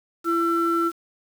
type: tone pair together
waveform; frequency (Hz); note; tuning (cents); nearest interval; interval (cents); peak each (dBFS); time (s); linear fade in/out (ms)
sine; 336 / 1344; E4 / E6; +33 / +33; 2 octaves; 2400; -21; 0.24-0.92; 50
effects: tanh soft clip ceiling -12 dBFS + 7-bit